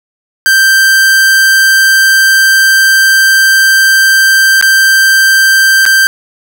45% pulse tone with dropouts, 1568 Hz, G6, in tune, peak -4 dBFS, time 0.46-6.07 s, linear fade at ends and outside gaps 0 ms, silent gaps 4.612-4.625 / 5.854-5.862 s, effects none

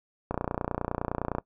click train, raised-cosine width 1 ms, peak -14 dBFS, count 33, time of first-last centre 0.31-1.384 s, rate 29.8 Hz, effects noise-tail reverb RT60 0.1 s tail -20 dB re dry

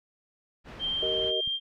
pink low-pass noise, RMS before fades -44 dBFS, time 0.64-1.33 s, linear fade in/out 50 ms, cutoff 2700 Hz, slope 12 dB/octave
sine tone with pitch glide, 3160 to 3184 Hz, G7 to G7, +13 to +26 cents, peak -27 dBFS, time 0.79-1.6 s, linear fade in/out 50 ms, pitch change +13 cents, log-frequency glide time 1.26-1.33 s
sine chord, Eb major, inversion first, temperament equal with one note detuned, 382.8 / 466.2 / 622.3 Hz, G4 / Bb4 / Eb5, -41 / 0 / 0 cents, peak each -33 dBFS, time 1.02-1.41 s, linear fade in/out 10 ms
click, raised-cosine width 5 ms, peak -33 dBFS, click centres 1.476 s
effects none

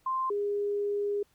sine tone pair in turn, 1046.5 / 408.4 Hz, C6 / G#4, 0 / -29 cents, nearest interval octave + major third, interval 1629 cents, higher first, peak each -27 dBFS, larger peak neither, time 0.06-0.3 / 0.3-1.23 s, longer second, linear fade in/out 5 ms, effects pink hiss -68 dBFS RMS until 1.34 s

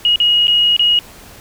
sine tone with dropouts, 2888 Hz, F#7, 43 cents flat, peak -9 dBFS, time 0.05-0.99 s, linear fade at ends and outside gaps 1 ms, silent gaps 0.159-0.201 / 0.471-0.48 / 0.765-0.794 s, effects pink hiss -39 dBFS RMS until 1.4 s

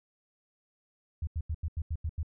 sine tone bursts, 79 Hz, D#2, 27 cents sharp, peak -29 dBFS, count 8, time 1.22-2.231 s, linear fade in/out 5 ms, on 52 ms, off 85 ms, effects none

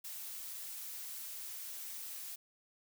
blue noise, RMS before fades -45 dBFS, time 0.04-2.36 s, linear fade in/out 10 ms, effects none

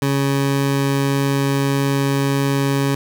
20% pulse tone, 138.59 Hz, C#3, in tune, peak -11 dBFS, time 0.02-2.95 s, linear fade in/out 2 ms, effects none

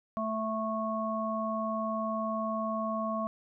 harmonic tone, 220 Hz, A3, in tune, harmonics 1 / 3 / 5, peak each -34 / -34 / -34 dBFS, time 0.17-3.27 s, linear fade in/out 0 ms, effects none

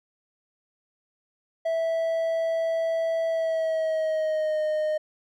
triangle tone with pitch glide, 656 to 615.6 Hz, E5 to D#5, -9 to -19 cents, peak -21 dBFS, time 1.65-4.98 s, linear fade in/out 10 ms, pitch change -110 cents, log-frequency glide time 3.28-4.61 s, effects none

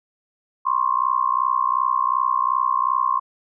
sine tone with amplitude modulation, 1067 Hz, C6, 34 cents sharp, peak -13 dBFS, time 0.65-3.2 s, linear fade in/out 20 ms, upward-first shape sine, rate 62.7 Hz, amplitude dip 100%, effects none

